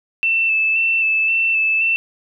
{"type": "tone with vibrato", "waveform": "sine", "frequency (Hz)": 2652, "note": "E7", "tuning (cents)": 10, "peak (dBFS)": -14, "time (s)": [0.23, 1.96], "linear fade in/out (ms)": 0, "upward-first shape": "square", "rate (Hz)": 1.9, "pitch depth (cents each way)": 18, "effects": []}